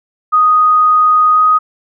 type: tone with pitch glide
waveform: sine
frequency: 1244.5 to 1251.7 Hz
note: D#6 to D#6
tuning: 0 to +10 cents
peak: -6 dBFS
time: 0.32-1.59 s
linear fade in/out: 20 ms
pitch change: +10 cents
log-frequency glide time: 1.33-1.39 s
effects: none